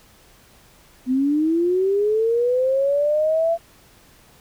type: linear sweep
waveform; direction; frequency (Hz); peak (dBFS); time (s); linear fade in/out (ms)
sine; up; 248.5 to 678; -16; 1.06-3.58; 50
effects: pink hiss -52 dBFS RMS until 4.4 s